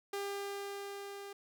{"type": "tone with level ramp", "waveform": "sawtooth", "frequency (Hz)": 400, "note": "G4", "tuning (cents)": 35, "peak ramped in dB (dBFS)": [-32, -41], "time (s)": [0.13, 1.33], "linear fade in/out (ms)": 5, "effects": []}